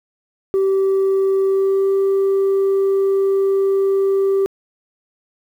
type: tone with pitch glide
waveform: sine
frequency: 387 to 390.4 Hz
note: G4 to G4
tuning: -22 to -7 cents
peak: -11 dBFS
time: 0.54-4.46 s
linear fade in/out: 0 ms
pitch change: +15 cents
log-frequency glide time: 1.47-1.95 s
effects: tanh soft clip ceiling -12 dBFS + 8-bit